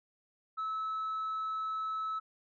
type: tone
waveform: sine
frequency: 1300 Hz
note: E6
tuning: 24 cents flat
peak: -31 dBFS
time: 0.57-2.2 s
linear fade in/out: 20 ms
effects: tanh soft clip ceiling -31 dBFS